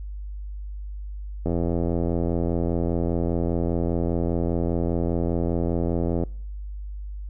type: click train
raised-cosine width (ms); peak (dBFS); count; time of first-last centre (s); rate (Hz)
2; -12; 407; 1.46-6.236; 85
effects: noise-tail reverb RT60 0.7 s tail -26 dB re dry + added 50 Hz sine -31 dBFS peak until 7.29 s